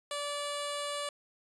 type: tone with notch filter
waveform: 10% pulse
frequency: 579 Hz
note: D5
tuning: 25 cents flat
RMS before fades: -36 dBFS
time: 0.11-1.09 s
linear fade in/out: 2 ms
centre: 2000 Hz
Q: 1.5
effects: resampled to 22050 Hz